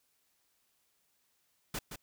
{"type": "noise with echo", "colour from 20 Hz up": "pink", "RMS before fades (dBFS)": -37, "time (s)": [1.74, 1.79], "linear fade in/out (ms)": 5, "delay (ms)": 170, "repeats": 1, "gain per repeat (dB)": -7, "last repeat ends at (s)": 1.96, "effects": ["white hiss -75 dBFS RMS until 2.02 s"]}